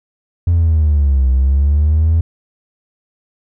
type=linear two-way sweep; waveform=triangle; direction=down then up; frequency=87.31 to 63.6 to 83.2 Hz; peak=-6 dBFS; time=0.47-2.21 s; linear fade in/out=5 ms; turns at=1.3 s; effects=tanh soft clip ceiling -5 dBFS